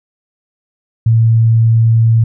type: tone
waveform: sine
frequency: 113.7 Hz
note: A#2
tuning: 43 cents flat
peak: -6 dBFS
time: 1.06-2.24 s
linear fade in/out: 5 ms
effects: none